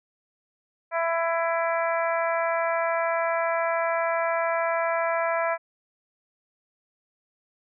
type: harmonic tone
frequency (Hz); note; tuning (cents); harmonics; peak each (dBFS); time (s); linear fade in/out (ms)
332.9; E4; +17; 2 / 3 / 4 / 5 / 6 / 7; -25 / -29 / -31 / -33 / -35 / -36; 0.91-5.58; 50
effects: none